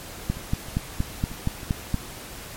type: two click trains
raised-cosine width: 5 ms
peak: -24 / -10 dBFS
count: 6 / 8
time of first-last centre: 0.37-1.947 / 0.3-1.943 s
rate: 3.17 / 4.26 Hz
effects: pink hiss -39 dBFS RMS until 2.56 s + MP3 64 kbps